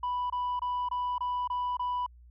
sine tone bursts, 987.8 Hz, B5, in tune, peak -26 dBFS, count 7, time 0.03-2.064 s, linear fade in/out 5 ms, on 270 ms, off 24 ms, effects tanh soft clip ceiling -27 dBFS + added 60 Hz sine -51 dBFS peak until 2.3 s

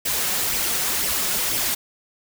white noise with flanger, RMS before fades -23 dBFS, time 0.05-1.75 s, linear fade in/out 10 ms, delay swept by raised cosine 0.35 to 5.55 ms, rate 2 Hz, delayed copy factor +0.55, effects none

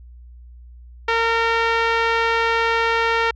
5% pulse tone with low-pass filter, 458.1 Hz, A#4, 30 cents flat, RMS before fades -19 dBFS, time 1.08-3.31 s, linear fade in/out 5 ms, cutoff 1900 Hz, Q 0.82, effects added 60 Hz sine -39 dBFS peak until 3.35 s

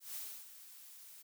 blue noise with ADSR envelope, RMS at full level -43 dBFS, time 0-1.23 s, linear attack 150 ms, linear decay 300 ms, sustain -12 dB, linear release 19 ms, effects none

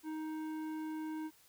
sine tone with tanh clipping, 312.9 Hz, D#4, 10 cents sharp, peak -40 dBFS, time 0.03-1.31 s, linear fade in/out 50 ms, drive 13 dB, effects white hiss -65 dBFS RMS until 1.48 s

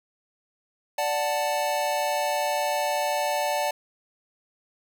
square chord, D major, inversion none, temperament equal, 587.3 / 740 / 880 Hz, D5 / F#5 / A5, 0 / 0 / 0 cents, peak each -28 / -30 / -29 dBFS, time 0.98-3.71 s, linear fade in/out 5 ms, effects none

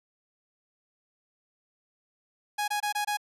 sawtooth tone bursts, 830.6 Hz, G#5, in tune, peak -23 dBFS, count 5, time 2.58-3.172 s, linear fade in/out 10 ms, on 100 ms, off 23 ms, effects resampled to 32000 Hz

